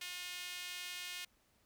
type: tone with high-pass filter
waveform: sawtooth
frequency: 357.8 Hz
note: F4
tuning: 42 cents sharp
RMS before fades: -45 dBFS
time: 0.01-1.25 s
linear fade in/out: 5 ms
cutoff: 2600 Hz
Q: 1.6
effects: pink hiss -73 dBFS RMS until 1.65 s

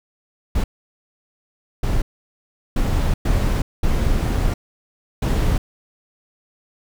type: noise bursts at uneven times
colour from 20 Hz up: brown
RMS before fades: -18 dBFS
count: 6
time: 0.55-0.64 / 1.83-2.02 / 2.76-3.14 / 3.25-3.62 / 3.83-4.54 / 5.22-5.58 s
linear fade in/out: 5 ms
effects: none

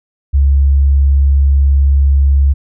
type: tone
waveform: sine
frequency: 69.3 Hz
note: C#2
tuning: in tune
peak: -6 dBFS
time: 0.33-2.54 s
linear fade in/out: 20 ms
effects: none

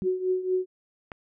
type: tone with tremolo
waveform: sine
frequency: 370 Hz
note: F#4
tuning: in tune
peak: -20 dBFS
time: 0.02-0.66 s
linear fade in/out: 50 ms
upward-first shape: triangle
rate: 4.3 Hz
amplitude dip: 80%
type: tone with exponential decay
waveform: sine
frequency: 192.9 Hz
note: G3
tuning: 28 cents flat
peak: -24 dBFS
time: 0.02-0.1 s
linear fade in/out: 0 ms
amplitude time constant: 16 ms
type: click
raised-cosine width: 0.5 ms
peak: -22 dBFS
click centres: 1.118 s
effects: none

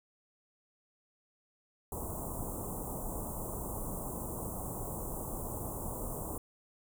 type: band-stop noise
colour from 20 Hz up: pink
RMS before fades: -39 dBFS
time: 1.92-6.38 s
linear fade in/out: 2 ms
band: 1100 to 7700 Hz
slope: 48 dB/octave
effects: none

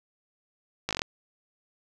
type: slowing click train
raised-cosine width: 0.2 ms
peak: -11 dBFS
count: 7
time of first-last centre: 0.89-1.019 s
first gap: 18 ms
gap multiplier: 1.07
effects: none

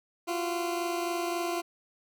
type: tone pair together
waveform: 20% pulse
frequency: 344.6 / 368.3 Hz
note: F4 / F#4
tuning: -23 / -8 cents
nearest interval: minor second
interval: 115 cents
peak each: -25 / -33 dBFS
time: 0.27-1.62 s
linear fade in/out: 20 ms
effects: none

